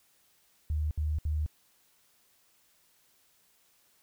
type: tone bursts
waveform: sine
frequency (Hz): 76.3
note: D#2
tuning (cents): -33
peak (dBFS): -27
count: 3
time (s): 0.7-1.462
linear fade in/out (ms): 0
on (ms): 210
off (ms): 66
effects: white hiss -67 dBFS RMS until 4.02 s